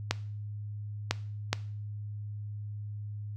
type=clicks; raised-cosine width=0.2 ms; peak=-8 dBFS; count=3; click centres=0.11 / 1.11 / 1.53 s; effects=noise-tail reverb RT60 0.5 s tail -19 dB re dry + added 104 Hz sine -36 dBFS peak until 3.36 s